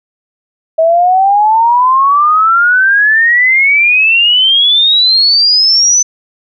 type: exponential sweep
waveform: sine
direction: up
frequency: 638 to 6110 Hz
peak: -5 dBFS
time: 0.78-6.03 s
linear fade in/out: 10 ms
effects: none